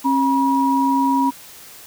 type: tone pair together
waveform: sine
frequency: 270.2 / 962 Hz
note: C#4 / B5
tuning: -44 / -46 cents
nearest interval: octave + minor seventh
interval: 2198 cents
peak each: -17 dBFS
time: 0.04-1.31 s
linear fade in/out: 20 ms
effects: white hiss -41 dBFS RMS until 1.86 s